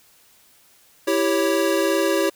square chord, C# diminished, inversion first, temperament equal, 329.6 / 392 / 554.4 Hz, E4 / G4 / C#5, 0 / 0 / 0 cents, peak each -23 dBFS, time 1.07-2.3 s, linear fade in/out 10 ms, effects white hiss -55 dBFS RMS until 2.35 s

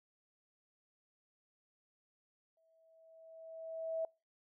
sine tone with exponential growth, 650 Hz, E5, 24 cents flat, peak -33 dBFS, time 2.57-4.05 s, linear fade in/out 2 ms, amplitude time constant 320 ms, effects noise-tail reverb RT60 0.3 s tail -25 dB re dry

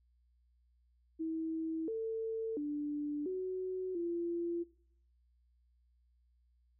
sine tone with pitch steps, 322.5 / 447.4 / 294.1 / 371.9 / 342.2 Hz, E4 / A4 / D4 / F#4 / F4, -38 / +29 / +3 / +9 / -35 cents, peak -34 dBFS, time 1.19-4.64 s, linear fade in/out 20 ms, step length 690 ms, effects noise-tail reverb RT60 0.6 s tail -19 dB re dry + added 60 Hz sine -68 dBFS peak until 6.79 s

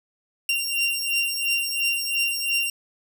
sawtooth beating tone pair, 2769 / 2771.9 Hz, F7 / F7, -15 / -14 cents, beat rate 2.9 Hz, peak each -22 dBFS, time 0.49-2.7 s, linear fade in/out 2 ms, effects none

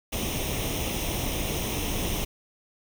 pink noise with comb filter, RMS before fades -29 dBFS, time 0.12-2.25 s, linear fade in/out 10 ms, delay 0.33 ms, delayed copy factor +0.7, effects none

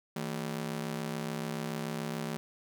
sawtooth ring-modulated tone, 192.5 Hz, G3, 31 cents flat, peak -27 dBFS, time 0.16-2.37 s, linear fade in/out 0 ms, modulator 33.5 Hz, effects none

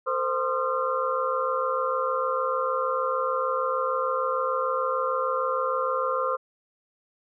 sine tone cluster, 451.4 / 518 / 1049 / 1222 / 1362 Hz, A4 / C5 / C6 / D#6 / F6, +44 / -17 / +4 / -32 / -44 cents, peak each -35 / -27 / -30 / -29 / -32 dBFS, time 0.06-6.37 s, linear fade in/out 20 ms, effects none

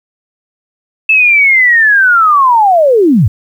sine linear sweep, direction down, 2637 to 81.5 Hz, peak -4 dBFS, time 1.09-3.28 s, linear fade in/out 5 ms, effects 7-bit

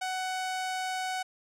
sawtooth tone with low-pass filter, 746 Hz, F#5, 14 cents sharp, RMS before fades -33 dBFS, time 0.01-1.23 s, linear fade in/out 10 ms, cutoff 9200 Hz, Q 0.81, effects none

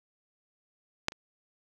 clicks, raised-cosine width 0.2 ms, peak -9 / -27 dBFS, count 2, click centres 1.084 / 1.121 s, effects none

